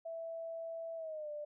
sine tone with pitch glide, 659.3 to 594.2 Hz, E5 to D5, 0 to +20 cents, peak -40 dBFS, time 0.05-1.45 s, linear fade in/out 10 ms, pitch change -180 cents, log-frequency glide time 0.96-1.3 s, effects none

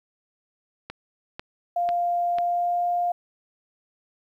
click train, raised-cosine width 0.3 ms, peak -18 dBFS, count 4, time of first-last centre 0.9-2.385 s, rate 2.02 Hz
sine tone with pitch glide, 698.5 to 703.4 Hz, F5 to F5, 0 to +12 cents, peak -21 dBFS, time 1.76-3.12 s, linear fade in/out 5 ms, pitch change +12 cents, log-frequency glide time 2.38-2.85 s
effects 10-bit

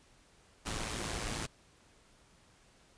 pink noise with amplitude modulation, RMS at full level -35 dBFS, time 0.65-1.47 s, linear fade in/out 20 ms, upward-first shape sine, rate 110 Hz, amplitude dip 60%, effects pink hiss -64 dBFS RMS until 2.97 s + resampled to 22050 Hz

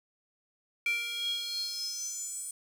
square tone with high-pass filter sweep, 469.6 Hz, A#4, 13 cents sharp, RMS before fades -35 dBFS, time 0.86-2.51 s, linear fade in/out 2 ms, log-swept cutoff 2300 to 8900 Hz, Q 8.8, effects none

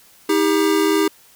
square tone pair together, 317.6 / 400.2 Hz, D#4 / G4, +36 / +36 cents, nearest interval major third, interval 400 cents, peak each -18 dBFS, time 0.29-1.08 s, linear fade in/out 5 ms, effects white hiss -50 dBFS RMS until 1.35 s

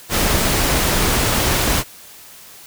pink noise, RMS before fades -17 dBFS, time 0.09-1.84 s, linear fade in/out 50 ms, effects white hiss -41 dBFS RMS until 2.66 s

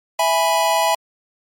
square chord, E major, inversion none, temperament equal, 659.3 / 830.6 / 987.8 Hz, E5 / G#5 / B5, 0 / 0 / 0 cents, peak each -20 dBFS, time 0.19-0.95 s, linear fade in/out 5 ms, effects MP3 64 kbps

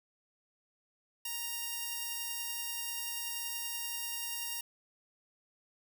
5% pulse tone pair together, 934.8 / 2794 Hz, A#5 / F7, +5 / 0 cents, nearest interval octave + perfect fifth, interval 1895 cents, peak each -31 / -28 dBFS, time 1.25-4.61 s, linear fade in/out 5 ms, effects none

